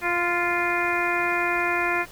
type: harmonic tone with a mistuned harmonic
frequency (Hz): 349.2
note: F4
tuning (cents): 0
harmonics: 1 / 2 / 3 / 4 / 5 / 6 / 7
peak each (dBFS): -29 / -29 / -29 / -29 / -29 / -29 / -29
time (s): 0.01-2.06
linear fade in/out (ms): 50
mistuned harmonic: 3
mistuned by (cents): -19
effects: pink hiss -46 dBFS RMS until 2.11 s